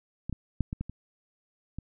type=clicks; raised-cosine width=5 ms; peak=-21 / -21 / -13 / -20 / -20 / -26 / -24 dBFS; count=7; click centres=0.296 / 0.327 / 0.607 / 0.729 / 0.81 / 0.896 / 1.786 s; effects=none